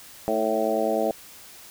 harmonic tone with a mistuned harmonic, 110 Hz, A2, in tune, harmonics 2 / 3 / 4 / 5 / 6 / 7, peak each -31 / -30 / -28 / -27 / -26 / -30 dBFS, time 0.28-1.11 s, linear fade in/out 0 ms, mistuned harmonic 3, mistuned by -29 cents, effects white hiss -46 dBFS RMS until 1.7 s

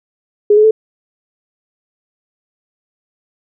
sine tone with pitch steps, 415.3 / 426.5 / 438 Hz, G#4 / G#4 / A4, 0 / +46 / -8 cents, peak -5 dBFS, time 0.5-0.71 s, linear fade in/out 5 ms, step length 70 ms, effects none

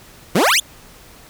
20% pulse exponential sweep, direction up, 150.9 to 3729 Hz, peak -7 dBFS, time 0.35-0.6 s, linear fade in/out 5 ms, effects pink hiss -44 dBFS RMS until 1.29 s

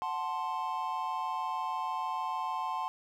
triangle chord, F# diminished, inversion none, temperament equal, 740 / 880 / 1046.5 Hz, F#5 / A5 / C6, 0 / 0 / 0 cents, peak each -37 / -34 / -33 dBFS, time 0.02-2.88 s, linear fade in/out 0 ms, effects none

